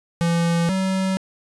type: tone pair in turn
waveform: square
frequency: 169.2 / 189.92 Hz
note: E3 / F#3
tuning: +45 / +45 cents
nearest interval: major second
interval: 200 cents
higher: second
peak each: -18 / -20 dBFS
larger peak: first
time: 0.21-0.69 / 0.69-1.17 s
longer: neither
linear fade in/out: 0 ms
effects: resampled to 24000 Hz + 8-bit